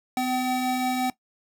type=tone pair together; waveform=square; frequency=253.3 / 765.6 Hz; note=B3 / G5; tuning=+44 / -41 cents; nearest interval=octave + perfect fifth; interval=1915 cents; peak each=-27 dBFS; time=0.17-1.1 s; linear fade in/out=2 ms; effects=noise-tail reverb RT60 0.1 s tail -18 dB re dry